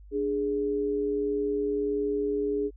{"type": "tone pair together", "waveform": "sine", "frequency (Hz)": [293.3, 414.8], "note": ["D4", "G#4"], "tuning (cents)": [-2, -2], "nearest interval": "tritone", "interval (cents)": 600, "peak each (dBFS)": [-31, -26], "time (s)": [0.11, 2.71], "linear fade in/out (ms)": 50, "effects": ["added 50 Hz sine -46 dBFS peak until 2.76 s"]}